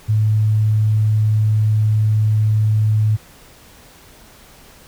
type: tone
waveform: sine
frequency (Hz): 107.7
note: A2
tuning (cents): -37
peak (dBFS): -12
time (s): 0.08-3.17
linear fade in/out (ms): 20
effects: pink hiss -45 dBFS RMS until 4.87 s